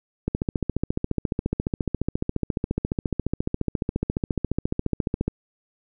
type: click train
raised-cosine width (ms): 3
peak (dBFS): -10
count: 73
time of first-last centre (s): 0.28-5.28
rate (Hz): 14.4
effects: none